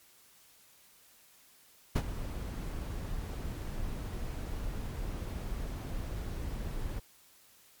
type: noise with ADSR envelope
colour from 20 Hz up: brown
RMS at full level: -23 dBFS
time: 1.95-7 s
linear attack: 13 ms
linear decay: 53 ms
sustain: -14 dB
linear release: 16 ms
effects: white hiss -61 dBFS RMS until 7.8 s + MP3 96 kbps